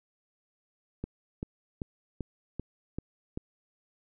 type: click train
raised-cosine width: 3 ms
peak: -21 dBFS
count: 7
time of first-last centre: 1.04-3.375 s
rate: 2.57 Hz
effects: none